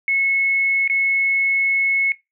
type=tone with dropouts; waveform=sine; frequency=2190 Hz; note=C#7; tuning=22 cents flat; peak=-16 dBFS; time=0.08-2.12 s; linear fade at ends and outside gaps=1 ms; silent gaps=0.877-0.898 s; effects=noise-tail reverb RT60 0.2 s tail -18 dB re dry